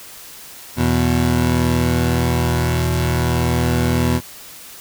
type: tone pair together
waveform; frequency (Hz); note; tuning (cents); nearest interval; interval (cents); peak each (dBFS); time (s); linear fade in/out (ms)
20% pulse; 81.7 / 122.41; E2 / B2; -15 / -15; perfect fifth; 700; -13; 0.76-4.21; 50
effects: white hiss -38 dBFS RMS until 4.8 s